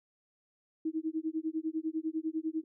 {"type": "tone with tremolo", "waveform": "sine", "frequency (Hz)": 318.2, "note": "D#4", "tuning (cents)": 39, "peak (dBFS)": -28, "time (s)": [0.85, 2.64], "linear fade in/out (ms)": 5, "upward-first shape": "sine", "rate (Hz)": 10, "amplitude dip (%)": 100, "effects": []}